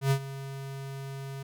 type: tone with ADSR envelope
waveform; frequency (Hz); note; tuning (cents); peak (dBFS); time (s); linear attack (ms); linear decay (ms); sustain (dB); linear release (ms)
square; 136.5; C#3; -26; -21; 0.01-1.43; 100; 77; -16; 7
effects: none